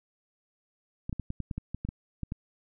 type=clicks; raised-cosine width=5 ms; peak=-21 dBFS; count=12; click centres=1.095 / 1.128 / 1.197 / 1.304 / 1.403 / 1.512 / 1.58 / 1.746 / 1.85 / 1.889 / 2.233 / 2.321 s; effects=none